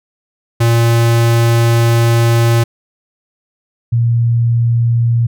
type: tone pair in turn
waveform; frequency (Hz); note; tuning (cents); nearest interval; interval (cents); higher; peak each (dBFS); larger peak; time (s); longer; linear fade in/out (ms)
square / sine; 116.54 / 117.42; A#2 / A#2; 0 / +13; unison; 13; second; -9 / -9; neither; 0.6-2.64 / 3.92-5.27; first; 10
effects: none